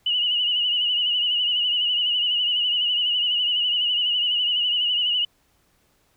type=tone with vibrato; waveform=sine; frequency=2925 Hz; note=F#7; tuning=21 cents flat; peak=-19 dBFS; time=0.06-5.25 s; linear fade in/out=5 ms; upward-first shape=sine; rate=12 Hz; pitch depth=54 cents each way; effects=pink hiss -64 dBFS RMS until 6.16 s